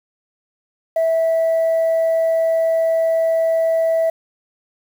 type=tone; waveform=sine; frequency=654 Hz; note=E5; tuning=14 cents flat; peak=-12 dBFS; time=0.96-4.1 s; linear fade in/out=5 ms; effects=tanh soft clip ceiling -12 dBFS + 7-bit